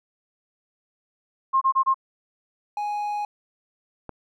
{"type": "tone bursts", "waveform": "sine", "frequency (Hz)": 1066, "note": "C6", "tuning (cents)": 32, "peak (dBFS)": -16, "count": 4, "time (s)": [1.53, 1.944], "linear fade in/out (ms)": 20, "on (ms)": 84, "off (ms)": 26}
{"type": "tone", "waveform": "triangle", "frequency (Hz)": 830.6, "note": "G#5", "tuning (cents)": 0, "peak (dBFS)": -23, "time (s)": [2.77, 3.25], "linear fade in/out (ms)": 2}
{"type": "click", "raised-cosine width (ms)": 1, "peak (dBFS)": -21, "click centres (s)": 4.093}
{"effects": []}